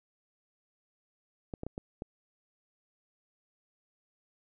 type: clicks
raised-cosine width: 2 ms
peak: -24 dBFS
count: 5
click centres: 1.538 / 1.634 / 1.666 / 1.779 / 2.021 s
effects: none